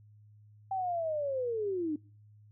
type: linear sweep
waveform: sine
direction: down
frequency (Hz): 782 to 289.9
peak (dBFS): -30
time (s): 0.71-1.96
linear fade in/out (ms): 5
effects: noise-tail reverb RT60 0.4 s tail -24 dB re dry + added 105 Hz sine -55 dBFS peak until 2.51 s